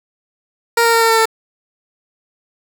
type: tone with pitch steps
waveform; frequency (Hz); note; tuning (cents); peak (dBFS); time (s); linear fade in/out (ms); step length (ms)
15% pulse; 466.2 / 462.2 / 458.2 / 454.2 / 450.3 / 446.4; A#4 / A#4 / A#4 / A#4 / A4 / A4; 0 / -15 / -30 / -45 / +40 / +25; -4; 0.77-1.256; 5; 81
effects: none